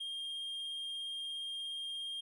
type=tone with vibrato; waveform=triangle; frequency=3216 Hz; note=G7; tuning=44 cents sharp; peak=-37 dBFS; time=0-2.21 s; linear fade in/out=10 ms; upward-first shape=triangle; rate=17 Hz; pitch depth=10 cents each way; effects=none